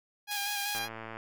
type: tone with vibrato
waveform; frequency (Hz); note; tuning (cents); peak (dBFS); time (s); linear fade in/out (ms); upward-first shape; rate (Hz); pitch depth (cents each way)
10% pulse; 816; G#5; -31; -24; 0.27-0.89; 50; square; 5.2; 21
type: high-pass noise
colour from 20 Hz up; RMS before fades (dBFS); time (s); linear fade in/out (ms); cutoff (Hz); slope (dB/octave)
pink; -40; 0.31-0.79; 2; 4000; 12
type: click train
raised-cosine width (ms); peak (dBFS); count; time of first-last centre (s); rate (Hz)
0.5; -26; 48; 0.75-1.17; 112
effects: none